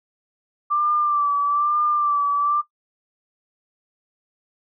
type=tone with vibrato; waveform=sine; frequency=1174.7 Hz; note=D6; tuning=in tune; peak=-17 dBFS; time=0.7-2.62 s; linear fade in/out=20 ms; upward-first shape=sine; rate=1.1 Hz; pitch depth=41 cents each way; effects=noise-tail reverb RT60 0.1 s tail -18 dB re dry